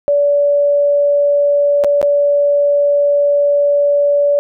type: tone with dropouts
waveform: sine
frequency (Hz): 575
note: D5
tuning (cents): -37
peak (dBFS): -9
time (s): 0.08-4.39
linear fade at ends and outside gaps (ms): 0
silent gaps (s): 1.838-1.845 / 2.015-2.028
effects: none